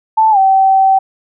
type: tone with pitch glide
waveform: sine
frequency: 880 to 770.5 Hz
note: A5 to G5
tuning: 0 to -30 cents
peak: -6 dBFS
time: 0.17-0.99 s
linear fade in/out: 10 ms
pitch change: -230 cents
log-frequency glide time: 0.31-0.38 s
effects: none